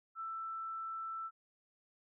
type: tone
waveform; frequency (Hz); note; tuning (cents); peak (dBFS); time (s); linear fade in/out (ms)
sine; 1328; E6; +12; -39; 0.15-1.31; 50
effects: none